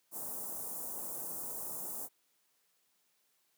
white band-stop noise, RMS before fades -41 dBFS, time 0.11-2.09 s, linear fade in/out 50 ms, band 1000 to 8000 Hz, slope 24 dB/octave, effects white hiss -75 dBFS RMS until 3.57 s + high-pass 150 Hz 12 dB/octave

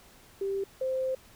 sine tone pair in turn, 392.2 / 521.9 Hz, G4 / C5, +1 / -4 cents, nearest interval perfect fourth, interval 495 cents, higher second, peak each -28 / -27 dBFS, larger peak second, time 0.41-0.64 / 0.81-1.15 s, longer second, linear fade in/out 5 ms, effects pink hiss -56 dBFS RMS until 1.35 s

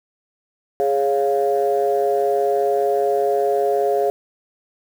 sine chord, Db major, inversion second, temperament equal, 415.3 / 554.4 / 698.5 Hz, Ab4 / Db5 / F5, 0 / 0 / 0 cents, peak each -18 / -21 / -20 dBFS, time 0.8-4.1 s, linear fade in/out 0 ms, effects tanh soft clip ceiling -8 dBFS + 7-bit

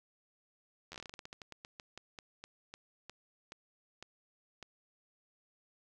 slowing click train, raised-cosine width 0.2 ms, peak -29 dBFS, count 25, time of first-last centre 0.92-4.627 s, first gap 11 ms, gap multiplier 1.19, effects none

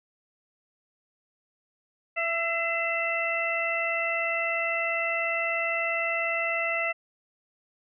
harmonic tone with a mistuned harmonic, 667 Hz, E5, 20 cents sharp, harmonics 1 / 2 / 3 / 4, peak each -31 / -34 / -29 / -30 dBFS, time 2.16-6.93 s, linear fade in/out 20 ms, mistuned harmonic 3, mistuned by +30 cents, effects none

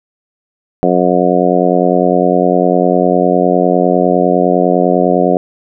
harmonic tone, 89.9 Hz, F#2, 49 cents flat, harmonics 2 / 3 / 4 / 5 / 6 / 7 / 8, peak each -16 / -16 / -16 / -16 / -16 / -16 / -16 dBFS, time 0.83-5.37 s, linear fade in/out 0 ms, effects none

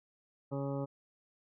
harmonic tone, 138.8 Hz, C#3, 3 cents sharp, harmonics 1 / 2 / 3 / 4 / 6 / 7 / 8 / 9, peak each -37 / -39 / -43 / -40 / -48 / -54 / -54 / -53 dBFS, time 0.51-0.86 s, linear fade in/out 20 ms, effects none

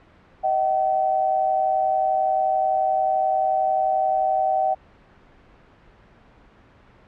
sine tone pair together, 630.6 / 762 Hz, D#5 / G5, +23 / -49 cents, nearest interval minor third, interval 328 cents, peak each -24 / -19 dBFS, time 0.43-4.75 s, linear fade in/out 20 ms, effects pink hiss -52 dBFS RMS until 7.07 s + low-pass 2000 Hz 12 dB/octave

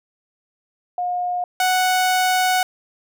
sine / sawtooth tone pair in turn, 716 / 740 Hz, F5 / F#5, +43 / 0 cents, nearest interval minor second, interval 57 cents, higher second, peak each -20 / -12 dBFS, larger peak second, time 0.98-1.44 / 1.6-2.63 s, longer second, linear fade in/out 2 ms, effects none

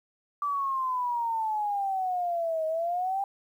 sine exponential two-way sweep, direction down then up, 1168 to 629 to 800 Hz, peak -26 dBFS, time 0.42-3.24 s, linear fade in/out 2 ms, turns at 2.66 s, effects 10-bit

